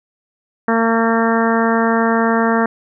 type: harmonic tone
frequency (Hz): 227.7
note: A#3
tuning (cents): -40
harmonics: 1 / 2 / 3 / 4 / 5 / 6 / 7 / 8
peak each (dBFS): -16 / -19 / -21 / -22 / -23 / -24 / -24 / -25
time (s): 0.68-2.66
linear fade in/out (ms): 2
effects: none